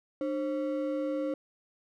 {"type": "ring-modulated tone", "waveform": "triangle", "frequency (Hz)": 416.8, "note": "G#4", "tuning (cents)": 6, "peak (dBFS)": -24, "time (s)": [0.21, 1.34], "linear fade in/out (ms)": 2, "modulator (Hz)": 117, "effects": []}